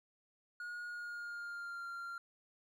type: tone with pitch glide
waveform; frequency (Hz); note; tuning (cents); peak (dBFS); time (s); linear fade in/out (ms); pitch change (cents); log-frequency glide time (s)
triangle; 1440 to 1385.3; F#6 to F6; -47 to -14; -40; 0.6-2.18; 2; -67; 0.87-1.86
effects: none